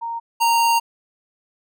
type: tone pair in turn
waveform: sine / square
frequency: 927 / 927 Hz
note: A#5 / A#5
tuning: -10 / -10 cents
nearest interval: unison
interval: 0 cents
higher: neither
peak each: -24 / -15 dBFS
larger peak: second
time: 0.01-0.2 / 0.4-0.8 s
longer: second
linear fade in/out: 20 ms
effects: none